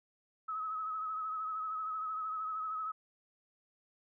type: tone with vibrato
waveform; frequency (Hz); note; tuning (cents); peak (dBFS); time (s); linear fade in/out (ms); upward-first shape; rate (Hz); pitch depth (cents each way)
sine; 1281; E6; -50; -35; 0.48-2.92; 10; triangle; 13; 46
effects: none